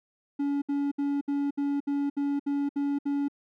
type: tone bursts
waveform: triangle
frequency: 283.5 Hz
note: C#4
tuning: 39 cents sharp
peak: -23 dBFS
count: 10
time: 0.39-3.284 s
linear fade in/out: 10 ms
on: 230 ms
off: 66 ms
effects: none